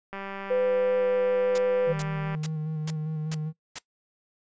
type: click train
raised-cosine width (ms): 0.5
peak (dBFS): -22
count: 436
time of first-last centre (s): 0.13-2.349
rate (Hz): 196
type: tone with pitch glide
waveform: sine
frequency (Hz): 505 to 502.1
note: B4 to B4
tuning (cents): +39 to +29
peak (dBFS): -21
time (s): 0.5-1.93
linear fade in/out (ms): 10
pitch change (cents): -10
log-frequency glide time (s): 0.96-1.06
type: noise bursts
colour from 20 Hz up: white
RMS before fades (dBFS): -34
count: 6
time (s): 1.55-3.786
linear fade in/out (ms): 2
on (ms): 31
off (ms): 410
type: tone with vibrato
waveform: triangle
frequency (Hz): 155.56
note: D#3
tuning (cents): 0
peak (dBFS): -26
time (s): 1.86-3.53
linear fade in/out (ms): 50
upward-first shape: square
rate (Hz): 5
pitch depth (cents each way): 20
effects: noise-tail reverb RT60 0.1 s tail -20 dB re dry + resampled to 16000 Hz